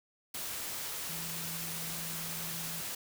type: tone in noise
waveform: sine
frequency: 164.81 Hz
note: E3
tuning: in tune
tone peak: -45 dBFS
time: 1.09-2.81 s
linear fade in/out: 5 ms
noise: white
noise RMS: -39 dBFS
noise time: 0.34-2.95 s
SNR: -9 dB
effects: none